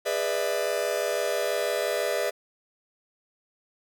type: chord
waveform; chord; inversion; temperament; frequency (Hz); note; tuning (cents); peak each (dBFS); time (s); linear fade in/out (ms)
45% pulse; E dominant seventh; first; just; 412 / 494.4 / 593.3 / 659.3; G#4 / B4 / D5 / E5; -14 / +2 / +18 / 0; -32 / -31 / -29 / -31; 0.05-2.31; 20
effects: none